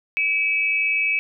sine tone pair together, 2303 / 2585 Hz, D7 / E7, -34 / -34 cents, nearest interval major second, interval 200 cents, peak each -21 dBFS, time 0.17-1.19 s, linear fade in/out 0 ms, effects none

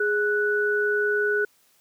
sine tone pair together, 415.3 / 1480 Hz, G#4 / F#6, 0 / 0 cents, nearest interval octave + minor seventh, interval 2200 cents, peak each -23 dBFS, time 0-1.45 s, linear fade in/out 5 ms, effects white hiss -62 dBFS RMS until 1.8 s + high-pass 100 Hz 12 dB/octave

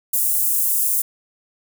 white high-pass noise, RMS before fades -19 dBFS, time 0.13-1.02 s, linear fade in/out 5 ms, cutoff 8500 Hz, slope 24 dB/octave, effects none

